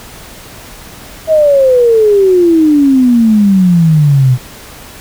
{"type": "exponential sweep", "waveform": "sine", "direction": "down", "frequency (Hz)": [647, 123.47], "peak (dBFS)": -4, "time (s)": [1.27, 4.38], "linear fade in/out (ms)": 50, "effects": ["pink hiss -32 dBFS RMS until 5 s"]}